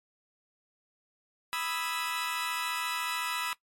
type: chord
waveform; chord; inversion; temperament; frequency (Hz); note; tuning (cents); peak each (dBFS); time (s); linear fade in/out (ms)
20% pulse; E major seventh; second; equal; 987.8 / 1244.5 / 1318.5 / 1661.2; B5 / D#6 / E6 / G#6; 0 / 0 / 0 / 0; -30 / -33 / -30 / -36; 1.53-3.53; 0
effects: noise-tail reverb RT60 0.1 s tail -20 dB re dry + MP3 64 kbps